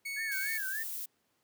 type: tone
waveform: 40% pulse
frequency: 2217 Hz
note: C#7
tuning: in tune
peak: -35 dBFS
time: 0.05-0.58 s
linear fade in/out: 10 ms
type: tone with vibrato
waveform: sine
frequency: 1661 Hz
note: G#6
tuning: in tune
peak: -35 dBFS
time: 0.16-0.84 s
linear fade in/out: 20 ms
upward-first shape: sine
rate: 3.4 Hz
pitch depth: 150 cents each way
type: noise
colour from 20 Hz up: violet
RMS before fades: -39 dBFS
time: 0.31-1.06 s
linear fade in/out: 10 ms
effects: pink hiss -75 dBFS RMS until 1.43 s + high-pass 150 Hz 12 dB/octave